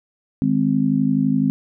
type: chord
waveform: sine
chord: Ab major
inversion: second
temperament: just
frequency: 155.74 / 207.7 / 259.6 Hz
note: Eb3 / Ab3 / C4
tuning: +2 / 0 / -13 cents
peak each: -22 / -20 / -18 dBFS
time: 0.42-1.5 s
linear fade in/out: 0 ms
effects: none